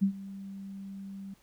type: tone with ADSR envelope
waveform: sine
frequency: 195.6 Hz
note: G3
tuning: 4 cents flat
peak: -20 dBFS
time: 0.01-1.34 s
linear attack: 21 ms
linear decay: 89 ms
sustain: -19 dB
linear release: 5 ms
effects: pink hiss -65 dBFS RMS until 1.42 s